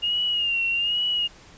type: tone with vibrato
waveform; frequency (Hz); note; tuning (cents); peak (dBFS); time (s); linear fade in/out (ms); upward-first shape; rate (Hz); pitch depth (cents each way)
sine; 2831; F7; +23; -21; 0.02-1.28; 20; sine; 1.2; 64
effects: pink hiss -49 dBFS RMS until 1.57 s + resampled to 16000 Hz